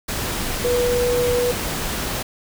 sine tone in noise, 488.3 Hz, B4, 20 cents flat, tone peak -17 dBFS, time 0.64-1.52 s, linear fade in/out 10 ms, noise pink, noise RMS -25 dBFS, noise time 0.08-2.23 s, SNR +5 dB, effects none

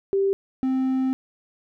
sine / triangle tone pair in turn, 392 / 261.6 Hz, G4 / C4, 0 / 0 cents, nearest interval perfect fifth, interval 700 cents, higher first, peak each -18 dBFS, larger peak neither, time 0.13-0.33 / 0.63-1.13 s, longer second, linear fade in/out 0 ms, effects none

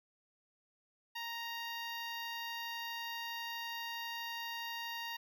10% pulse tone with notch filter, 932.3 Hz, A#5, in tune, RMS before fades -42 dBFS, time 1.15-5.17 s, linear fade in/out 10 ms, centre 8100 Hz, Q 0.63, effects none

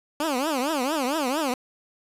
15% pulse tone with vibrato, 282.9 Hz, C#4, 35 cents sharp, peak -17 dBFS, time 0.2-1.54 s, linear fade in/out 2 ms, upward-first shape triangle, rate 4.4 Hz, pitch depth 290 cents each way, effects resampled to 32000 Hz + 8-bit

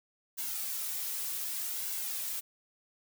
blue noise with flanger, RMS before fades -36 dBFS, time 0.37-2.41 s, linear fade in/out 20 ms, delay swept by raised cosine 1.6 to 3.3 ms, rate 0.66 Hz, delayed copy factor -0.55, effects none

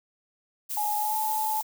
violet noise, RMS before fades -32 dBFS, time 0.69-1.63 s, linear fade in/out 20 ms
sine tone with pitch glide, 838 to 866.6 Hz, G#5 to A5, +15 to -27 cents, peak -26 dBFS, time 0.77-1.61 s, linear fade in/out 2 ms, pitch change +58 cents, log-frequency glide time 0.98-1.19 s
effects none

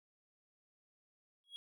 triangle tone with exponential growth, 3308 Hz, G#7, 8 cents flat, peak -40 dBFS, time 1.44-1.56 s, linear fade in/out 0 ms, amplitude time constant 25 ms, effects none

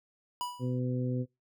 square tone with exponential decay, 981 Hz, B5, 12 cents flat, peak -31 dBFS, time 0.41-0.79 s, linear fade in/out 0 ms, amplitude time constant 81 ms
harmonic tone, 125.9 Hz, B2, 34 cents sharp, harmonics 1 / 2 / 3 / 4, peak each -31 / -34 / -41 / -40 dBFS, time 0.59-1.26 s, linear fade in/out 50 ms
effects noise-tail reverb RT60 0.2 s tail -21 dB re dry

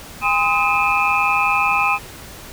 sine tone cluster, 809 / 1029 / 1261 / 2431 / 2596 Hz, G#5 / C6 / D#6 / D#7 / E7, -46 / -29 / +23 / -41 / -27 cents, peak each -21 dBFS, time 0.21-1.99 s, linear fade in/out 50 ms, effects pink hiss -37 dBFS RMS until 2.52 s

